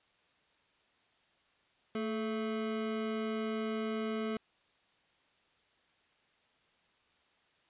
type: tone pair together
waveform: square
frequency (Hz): 222.4 / 431.9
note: A3 / A4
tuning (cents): +19 / -32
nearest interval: major seventh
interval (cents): 1149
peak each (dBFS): -36 / -38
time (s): 1.95-4.37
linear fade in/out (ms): 2
effects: white hiss -70 dBFS RMS until 7.69 s + resampled to 8000 Hz